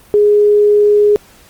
sine tone, 415.3 Hz, G#4, in tune, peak -6 dBFS, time 0.14-1.16 s, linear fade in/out 0 ms, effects pink hiss -44 dBFS RMS until 1.49 s + Opus 32 kbps

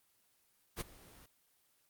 pink noise with ADSR envelope, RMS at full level -37 dBFS, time 0.76-1.26 s, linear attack 47 ms, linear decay 19 ms, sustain -21 dB, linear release 3 ms, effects white hiss -73 dBFS RMS until 1.89 s + Opus 24 kbps

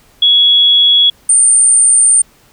sine tone pair in turn, 3355 / 8938 Hz, G#7 / C#9, +17 / +13 cents, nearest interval octave + perfect fourth, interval 1696 cents, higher second, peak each -5 dBFS, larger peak neither, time 0.22-1.1 / 1.29-2.22 s, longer second, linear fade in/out 5 ms, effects pink hiss -48 dBFS RMS until 2.52 s

